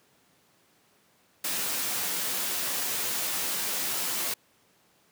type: noise with comb filter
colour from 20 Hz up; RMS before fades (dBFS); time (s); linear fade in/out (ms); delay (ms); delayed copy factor
white; -30; 1.44-4.34; 5; 13; -0.5
effects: pink hiss -64 dBFS RMS until 5.11 s + high-pass 150 Hz 12 dB/octave